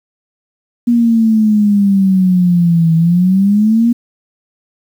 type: exponential two-way sweep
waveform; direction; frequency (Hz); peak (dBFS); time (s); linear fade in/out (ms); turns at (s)
sine; down then up; 240.1 to 162.1 to 240.1; -7; 0.87-3.93; 10; 2.95
effects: 7-bit